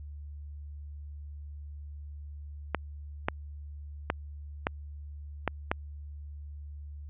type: clicks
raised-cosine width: 0.5 ms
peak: -11 dBFS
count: 6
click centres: 2.747 / 3.285 / 4.101 / 4.669 / 5.477 / 5.715 s
effects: added 73 Hz sine -40 dBFS peak until 7.09 s + resampled to 8000 Hz